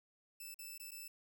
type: tone with dropouts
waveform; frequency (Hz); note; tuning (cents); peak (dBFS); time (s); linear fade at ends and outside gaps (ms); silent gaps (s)
5% pulse; 2637; E7; 0; -38; 0.4-1.08; 5; 0.544-0.589 / 0.779-0.798 / 0.909-0.916
effects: none